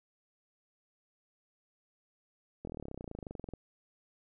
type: slowing click train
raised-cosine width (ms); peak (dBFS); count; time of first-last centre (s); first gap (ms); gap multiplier
2; -28; 27; 2.65-3.537; 23; 1.03
effects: none